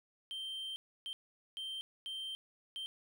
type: tone bursts at uneven times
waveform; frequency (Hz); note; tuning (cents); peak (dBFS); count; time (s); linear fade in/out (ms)
triangle; 3136; G7; 0; -38; 5; 0.31-0.76 / 1.06-1.13 / 1.57-1.81 / 2.06-2.35 / 2.76-2.86; 0
effects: none